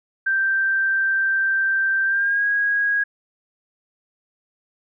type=tone with pitch glide; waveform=sine; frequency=1568 to 1646 Hz; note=G6 to G#6; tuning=0 to -16 cents; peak=-17 dBFS; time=0.26-3.04 s; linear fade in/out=10 ms; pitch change=+84 cents; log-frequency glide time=2.05-2.45 s; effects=none